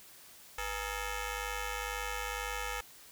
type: ring-modulated tone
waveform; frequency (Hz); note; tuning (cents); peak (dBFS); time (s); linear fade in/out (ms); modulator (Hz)
10% pulse; 440; A4; 0; -24; 0.58-2.81; 5; 389
effects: white hiss -55 dBFS RMS until 3.11 s